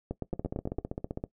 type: two click trains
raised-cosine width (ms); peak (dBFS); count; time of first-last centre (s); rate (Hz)
2; -19 / -20; 7 / 15; 0.11-0.787 / 0.33-1.239; 8.86 / 15.4
effects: noise-tail reverb RT60 0.1 s tail -18 dB re dry